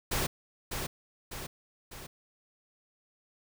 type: noise with echo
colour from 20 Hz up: pink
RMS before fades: -30 dBFS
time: 0.11-0.27 s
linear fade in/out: 10 ms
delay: 600 ms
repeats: 3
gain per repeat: -5 dB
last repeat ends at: 2.07 s
effects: none